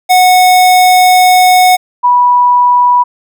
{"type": "tone pair in turn", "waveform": ["square", "sine"], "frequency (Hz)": [734, 979.8], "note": ["F#5", "B5"], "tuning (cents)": [-14, -14], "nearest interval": "perfect fourth", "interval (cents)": 500, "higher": "second", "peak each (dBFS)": -4, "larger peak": "neither", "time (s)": [[0.09, 1.77], [2.03, 3.04]], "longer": "first", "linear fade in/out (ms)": 20, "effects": []}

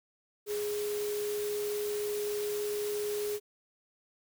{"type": "tone in noise", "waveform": "sine", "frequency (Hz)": 416.3, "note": "G#4", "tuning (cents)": 4, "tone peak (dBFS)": -31, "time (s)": [0.46, 3.4], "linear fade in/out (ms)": 50, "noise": "white", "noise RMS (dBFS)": -42, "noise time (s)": [0.46, 3.4], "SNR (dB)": 8, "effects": []}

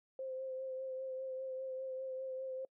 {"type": "tone with vibrato", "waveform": "sine", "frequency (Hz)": 523.3, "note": "C5", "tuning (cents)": 0, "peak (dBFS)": -39, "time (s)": [0.19, 2.65], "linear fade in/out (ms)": 2, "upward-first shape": "triangle", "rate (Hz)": 5, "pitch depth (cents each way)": 26, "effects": ["noise-tail reverb RT60 0.1 s tail -25 dB re dry"]}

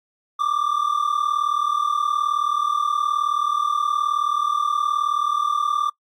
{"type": "tone pair together", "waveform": "triangle", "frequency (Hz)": [1161.1, 1200], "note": ["D6", "D6"], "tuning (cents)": [-20, 37], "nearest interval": "minor second", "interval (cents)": 57, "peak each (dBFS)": -20, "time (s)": [0.39, 5.9], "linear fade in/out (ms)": 10, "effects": ["noise-tail reverb RT60 0.1 s tail -23 dB re dry", "AAC 64 kbps"]}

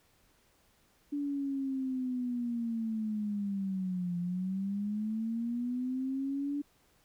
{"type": "linear two-way sweep", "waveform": "sine", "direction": "down then up", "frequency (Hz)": [290, 173.5, 290], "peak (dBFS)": -31, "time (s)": [1.12, 6.62], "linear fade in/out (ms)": 10, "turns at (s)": 4.18, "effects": ["pink hiss -68 dBFS RMS until 7.04 s"]}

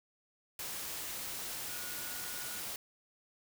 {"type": "tone in noise", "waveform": "sine", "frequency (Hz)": 1451, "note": "F#6", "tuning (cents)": -34, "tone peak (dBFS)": -50, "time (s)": [1.68, 2.6], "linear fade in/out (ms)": 2, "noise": "white", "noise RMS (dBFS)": -41, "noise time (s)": [0.59, 2.76], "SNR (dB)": -12, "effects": []}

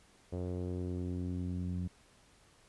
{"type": "tone with low-pass filter sweep", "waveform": "sawtooth", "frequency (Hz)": 89.9, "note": "F#2", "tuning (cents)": -49, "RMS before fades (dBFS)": -37, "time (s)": [0.32, 1.88], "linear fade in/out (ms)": 10, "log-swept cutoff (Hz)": [520, 190], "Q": 2.1, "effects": ["pink hiss -64 dBFS RMS until 2.68 s", "resampled to 24000 Hz"]}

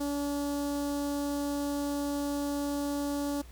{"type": "tone with notch filter", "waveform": "sawtooth", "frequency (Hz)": 286.2, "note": "D4", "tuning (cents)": -45, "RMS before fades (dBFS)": -32, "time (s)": [0, 3.42], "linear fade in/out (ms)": 10, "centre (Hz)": 2200, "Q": 0.54, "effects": ["added 60 Hz sine -47 dBFS peak until 3.51 s", "pink hiss -57 dBFS RMS until 3.51 s"]}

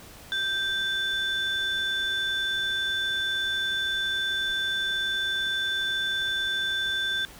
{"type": "tone pair together", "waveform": "sine", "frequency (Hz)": [1568, 3520], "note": ["G6", "A7"], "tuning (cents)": [0, 0], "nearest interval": "octave + major second", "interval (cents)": 1400, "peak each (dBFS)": -26, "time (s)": [0.32, 7.25], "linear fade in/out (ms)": 0, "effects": ["tanh soft clip ceiling -21 dBFS", "pink hiss -47 dBFS RMS until 7.39 s"]}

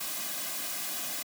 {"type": "noise with comb filter", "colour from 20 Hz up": "white", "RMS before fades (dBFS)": -35, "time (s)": [0, 1.23], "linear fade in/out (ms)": 10, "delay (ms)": 2.2, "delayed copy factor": -0.7, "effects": ["high-pass 200 Hz 12 dB/octave"]}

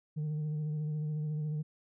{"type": "tone with vibrato", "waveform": "sine", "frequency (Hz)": 152.2, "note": "D#3", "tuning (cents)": -38, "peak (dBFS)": -29, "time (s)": [0.16, 1.63], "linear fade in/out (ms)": 20, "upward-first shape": "sine", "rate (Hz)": 14, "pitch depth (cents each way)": 28, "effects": ["tanh soft clip ceiling -31 dBFS"]}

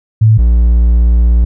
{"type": "tone pair in turn", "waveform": ["sine", "triangle"], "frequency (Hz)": [110, 58.27], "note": ["A2", "A#1"], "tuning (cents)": [0, 0], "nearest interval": "major seventh", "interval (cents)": 1100, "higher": "first", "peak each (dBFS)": -3, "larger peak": "neither", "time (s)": [[0.21, 0.38], [0.38, 1.45]], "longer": "second", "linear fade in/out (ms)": 10, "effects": []}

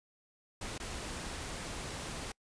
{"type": "noise with dropouts", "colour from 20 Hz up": "pink", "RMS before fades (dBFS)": -41, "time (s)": [0.61, 2.32], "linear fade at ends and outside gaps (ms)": 5, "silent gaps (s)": [0.78, 0.799], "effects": ["noise-tail reverb RT60 0.1 s tail -26 dB re dry", "resampled to 22050 Hz"]}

